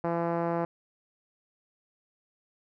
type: tone with low-pass filter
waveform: 5% pulse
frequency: 169.2 Hz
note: E3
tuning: 45 cents sharp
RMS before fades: -29 dBFS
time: 0.04-0.65 s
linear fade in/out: 2 ms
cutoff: 730 Hz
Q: 0.99
effects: none